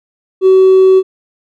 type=tone with hard clipping; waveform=triangle; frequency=377.9 Hz; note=F#4; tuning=37 cents sharp; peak=-3 dBFS; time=0.41-1.03 s; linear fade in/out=50 ms; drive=2 dB; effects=none